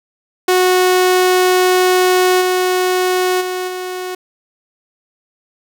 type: tone with level steps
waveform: sawtooth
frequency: 366.8 Hz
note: F#4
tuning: 15 cents flat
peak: -6 / -9 / -15 / -18 dBFS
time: 0.48-4.15 s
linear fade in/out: 5 ms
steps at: 2.4 / 3.4 / 3.67 s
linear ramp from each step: 20 ms
effects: none